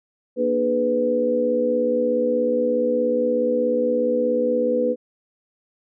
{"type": "tone cluster", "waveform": "sine", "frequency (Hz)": [238, 302.7, 421.2, 498], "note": ["A#3", "D#4", "G#4", "B4"], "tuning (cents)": [36, -48, 24, 14], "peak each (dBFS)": [-25, -28, -28, -19], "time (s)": [0.36, 4.96], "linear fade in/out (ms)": 50, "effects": []}